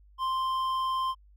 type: tone with hard clipping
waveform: triangle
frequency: 1046.5 Hz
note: C6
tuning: in tune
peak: -28 dBFS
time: 0.18-1.15 s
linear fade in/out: 50 ms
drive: 10 dB
effects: added 50 Hz sine -54 dBFS peak until 1.36 s